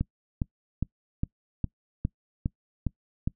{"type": "click train", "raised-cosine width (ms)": 5, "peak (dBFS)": -14, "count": 9, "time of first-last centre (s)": [0.01, 3.275], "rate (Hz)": 2.45, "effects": ["noise-tail reverb RT60 0.1 s tail -24 dB re dry"]}